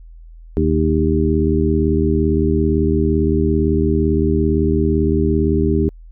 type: harmonic tone with a mistuned harmonic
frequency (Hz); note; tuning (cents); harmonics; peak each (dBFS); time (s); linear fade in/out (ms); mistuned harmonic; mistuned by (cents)
77.78; D#2; 0; 1 / 2 / 3 / 4 / 5; -18 / -21 / -20 / -20 / -19; 0.57-5.89; 0; 5; +34
effects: added 41 Hz sine -36 dBFS peak until 6.11 s